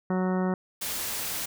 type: harmonic tone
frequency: 185 Hz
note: F#3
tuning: in tune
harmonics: 1 / 2 / 3 / 4 / 5 / 6 / 7 / 8 / 10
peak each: -25 / -31 / -35 / -37 / -39 / -41 / -42 / -43 / -45 dBFS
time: 0.1-0.54 s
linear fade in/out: 2 ms
type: noise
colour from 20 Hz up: white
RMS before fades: -32 dBFS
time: 0.81-1.46 s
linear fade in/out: 10 ms
effects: none